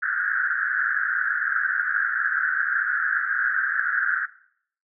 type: band-pass noise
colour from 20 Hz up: white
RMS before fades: -24 dBFS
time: 0.02-4.26 s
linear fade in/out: 10 ms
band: 1400 to 1700 Hz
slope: 96 dB/octave
effects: noise-tail reverb RT60 0.6 s tail -17 dB re dry